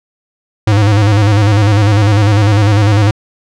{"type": "tone with vibrato", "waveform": "square", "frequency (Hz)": 103.83, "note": "G#2", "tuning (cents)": 0, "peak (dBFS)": -7, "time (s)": [0.67, 3.11], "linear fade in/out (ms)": 5, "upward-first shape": "square", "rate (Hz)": 10, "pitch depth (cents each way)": 70, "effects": ["low-pass 6000 Hz 12 dB/octave"]}